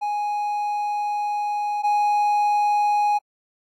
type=tone pair in turn; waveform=triangle; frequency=830 / 830 Hz; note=G#5 / G#5; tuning=-1 / -1 cents; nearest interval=unison; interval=0 cents; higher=neither; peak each=-20 / -15 dBFS; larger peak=second; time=0.01-1.83 / 1.83-3.19 s; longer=first; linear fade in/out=20 ms; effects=AAC 64 kbps